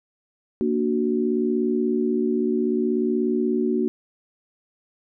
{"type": "chord", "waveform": "sine", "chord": "Bb augmented", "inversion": "none", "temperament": "equal", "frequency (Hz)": [233.1, 293.7, 370], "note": ["Bb3", "D4", "F#4"], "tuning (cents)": [0, 0, 0], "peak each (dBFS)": [-23, -26, -23], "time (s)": [0.61, 3.88], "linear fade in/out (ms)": 0, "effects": []}